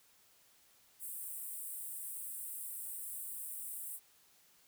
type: high-pass noise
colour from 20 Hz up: pink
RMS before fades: -44 dBFS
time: 0.99-4 s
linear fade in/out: 50 ms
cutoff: 8100 Hz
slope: 96 dB/octave
effects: white hiss -67 dBFS RMS until 4.67 s